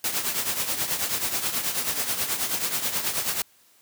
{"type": "noise with tremolo", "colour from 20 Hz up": "white", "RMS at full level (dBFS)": -24, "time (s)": [0.04, 3.42], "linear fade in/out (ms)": 2, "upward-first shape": "triangle", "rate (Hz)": 9.3, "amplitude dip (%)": 70, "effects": ["white hiss -59 dBFS RMS until 3.81 s", "high-pass 80 Hz 12 dB/octave"]}